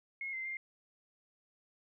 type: tone with pitch steps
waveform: sine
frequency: 2163 / 2076 / 2108 Hz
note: C#7 / C7 / C7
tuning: -43 / -14 / +12 cents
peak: -37 dBFS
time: 0.21-0.57 s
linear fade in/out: 2 ms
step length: 120 ms
effects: none